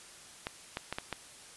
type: clicks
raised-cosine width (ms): 0.3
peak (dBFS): -18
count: 5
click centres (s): 0.469 / 0.771 / 0.926 / 0.985 / 1.127
effects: white hiss -52 dBFS RMS until 1.56 s + resampled to 24000 Hz